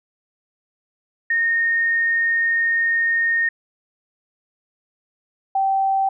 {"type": "tone pair in turn", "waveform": "sine", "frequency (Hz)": [1843, 776.3], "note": ["A#6", "G5"], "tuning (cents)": [-20, -17], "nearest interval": "octave + minor third", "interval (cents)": 1497, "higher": "first", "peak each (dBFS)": -16, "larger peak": "neither", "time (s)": [[1.3, 3.49], [5.55, 6.09]], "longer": "first", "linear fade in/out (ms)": 5, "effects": []}